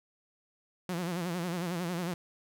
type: tone with vibrato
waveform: sawtooth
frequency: 174.61 Hz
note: F3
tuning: in tune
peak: -28 dBFS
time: 0.89-2.14 s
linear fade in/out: 2 ms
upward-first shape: sine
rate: 11 Hz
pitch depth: 98 cents each way
effects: none